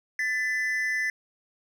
triangle tone pair together, 1760 / 2009 Hz, A6 / B6, 0 / +29 cents, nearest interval major second, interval 229 cents, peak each -26 / -26 dBFS, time 0.19-1.1 s, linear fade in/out 2 ms, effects none

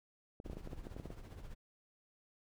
clicks, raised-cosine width 2 ms, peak -33 dBFS, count 12, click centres 0.401 / 0.462 / 0.499 / 0.532 / 0.57 / 0.674 / 0.732 / 0.869 / 0.965 / 0.999 / 1.057 / 1.104 s
brown noise with tremolo, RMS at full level -46 dBFS, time 0.44-1.55 s, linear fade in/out 20 ms, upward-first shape sine, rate 15 Hz, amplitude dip 60%
effects none

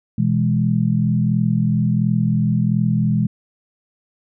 sine chord, E major, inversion second, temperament equal, 123.47 / 164.81 / 207.7 Hz, B2 / E3 / G#3, 0 / 0 / 0 cents, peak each -19 dBFS, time 0.18-3.27 s, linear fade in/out 5 ms, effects none

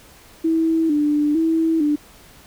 sine tone with vibrato, 310 Hz, D#4, 6 cents flat, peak -15 dBFS, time 0.44-1.96 s, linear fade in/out 10 ms, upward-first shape square, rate 1.1 Hz, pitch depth 80 cents each way, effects pink hiss -47 dBFS RMS until 2.46 s

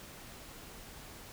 silence, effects pink hiss -50 dBFS RMS until 1.32 s

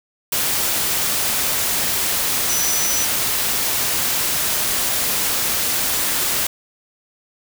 sine tone in noise, 5930 Hz, F#8, 3 cents sharp, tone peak -21 dBFS, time 2.49-3.05 s, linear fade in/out 5 ms, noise white, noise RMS -20 dBFS, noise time 0.32-6.47 s, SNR -4 dB, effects none

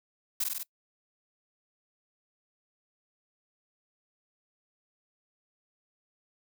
blue noise with echo, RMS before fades -29 dBFS, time 0.4-0.44 s, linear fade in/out 5 ms, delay 48 ms, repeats 4, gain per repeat -2 dB, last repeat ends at 0.632 s, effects noise-tail reverb RT60 0.1 s tail -24 dB re dry

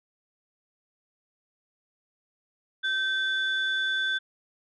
sine tone pair together, 1550 / 3480 Hz, G6 / A7, -20 / -20 cents, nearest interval octave + major second, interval 1400 cents, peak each -25 / -29 dBFS, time 2.83-4.19 s, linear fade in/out 20 ms, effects tanh soft clip ceiling -18 dBFS

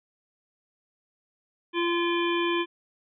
harmonic tone, 343.7 Hz, F4, 28 cents flat, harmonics 1 / 3 / 5 / 7 / 9 / 10, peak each -25 / -30 / -35 / -33 / -35 / -39 dBFS, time 1.73-2.66 s, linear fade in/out 50 ms, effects none

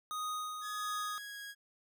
square tone with tremolo, 1244.5 Hz, D#6, in tune, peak -36 dBFS, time 0.11-1.18 s, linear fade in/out 0 ms, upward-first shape sine, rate 1.5 Hz, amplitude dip 45%
sawtooth tone with pitch glide, 1688 to 1648.5 Hz, G#6 to G#6, +28 to -13 cents, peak -40 dBFS, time 0.61-1.55 s, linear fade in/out 50 ms, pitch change -41 cents, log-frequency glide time 0.75-1.4 s
effects none

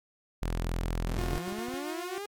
sawtooth tone, 42.2 Hz, E1, 41 cents sharp, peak -25 dBFS, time 0.42-1.38 s, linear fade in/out 0 ms
clicks, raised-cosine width 3 ms, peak -32 dBFS, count 8, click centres 0.653 / 0.843 / 1.174 / 1.479 / 1.525 / 1.586 / 1.685 / 1.739 s
sawtooth linear sweep, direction up, 70.8 to 415.3 Hz, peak -32 dBFS, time 1.07-2.26 s, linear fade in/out 5 ms
sawtooth tone with tremolo, 357.6 Hz, F4, 41 cents sharp, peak -31 dBFS, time 1.18-2.18 s, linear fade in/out 0 ms, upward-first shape sine, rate 7.3 Hz, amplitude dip 35%
effects MP3 96 kbps

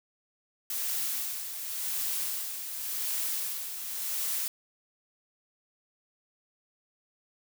blue noise with tremolo, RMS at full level -31 dBFS, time 0.7-4.48 s, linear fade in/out 2 ms, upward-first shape sine, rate 0.9 Hz, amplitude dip 55%, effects none

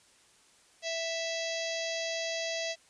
harmonic tone with a mistuned harmonic, 659.3 Hz, E5, in tune, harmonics 1 / 3 / 4 / 5 / 6 / 7 / 8 / 9 / 10, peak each -35 / -40 / -41 / -42 / -43 / -43 / -44 / -45 / -45 dBFS, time 0.82-2.76 s, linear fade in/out 50 ms, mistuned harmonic 8, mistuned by -51 cents, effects white hiss -62 dBFS RMS until 2.89 s + resampled to 22050 Hz

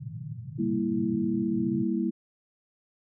white band-pass noise, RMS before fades -38 dBFS, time 0-1.84 s, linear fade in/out 20 ms, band 110 to 150 Hz, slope 48 dB/octave
sine chord, E diminished, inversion first, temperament equal with one note detuned, 198.05 / 233.1 / 329.6 Hz, G3 / Bb3 / E4, +18 / 0 / 0 cents, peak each -29 dBFS, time 0.58-2.11 s, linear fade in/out 20 ms
effects none

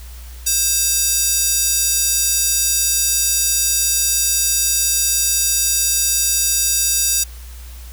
square tone with high-pass filter, 529 Hz, C5, 19 cents sharp, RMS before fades -17 dBFS, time 0.46-7.24 s, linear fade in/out 10 ms, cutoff 6600 Hz, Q 1.6, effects added 60 Hz sine -32 dBFS peak until 7.92 s + white hiss -43 dBFS RMS until 7.92 s

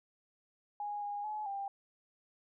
sine tone with pitch steps, 826 / 819 / 850 / 794 Hz, G#5 / G#5 / G#5 / G5, -10 / -24 / +40 / +22 cents, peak -36 dBFS, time 0.8-1.68 s, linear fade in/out 2 ms, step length 220 ms, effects none

